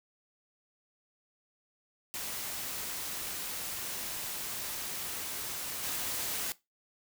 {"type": "noise with level steps", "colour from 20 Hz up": "white", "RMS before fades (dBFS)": [-38, -35], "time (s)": [2.14, 6.52], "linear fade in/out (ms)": 0, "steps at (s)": 5.83, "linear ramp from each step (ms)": 10, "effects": ["noise-tail reverb RT60 0.2 s tail -18 dB re dry"]}